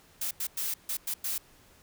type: noise bursts at uneven times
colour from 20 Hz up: blue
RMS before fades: -32 dBFS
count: 6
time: 0.21-0.31 / 0.4-0.47 / 0.57-0.74 / 0.89-0.97 / 1.07-1.14 / 1.24-1.38 s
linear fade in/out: 5 ms
effects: pink hiss -59 dBFS RMS until 1.82 s